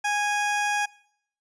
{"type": "tone", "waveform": "20% pulse", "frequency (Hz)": 826, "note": "G#5", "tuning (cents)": -10, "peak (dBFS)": -18, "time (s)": [0.04, 0.86], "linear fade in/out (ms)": 10, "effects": ["noise-tail reverb RT60 0.7 s tail -23 dB re dry", "resampled to 22050 Hz"]}